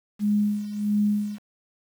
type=tone with tremolo; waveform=sine; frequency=207.7 Hz; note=G#3; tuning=in tune; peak=-18 dBFS; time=0.19-1.39 s; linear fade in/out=50 ms; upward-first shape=sine; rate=1.5 Hz; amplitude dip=75%; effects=8-bit